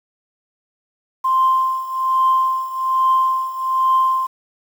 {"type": "tone with tremolo", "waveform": "sine", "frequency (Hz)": 1046.5, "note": "C6", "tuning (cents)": 0, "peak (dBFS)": -10, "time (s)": [1.24, 4.27], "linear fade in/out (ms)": 10, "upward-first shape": "triangle", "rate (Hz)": 1.2, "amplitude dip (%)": 85, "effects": ["tanh soft clip ceiling -7 dBFS", "7-bit"]}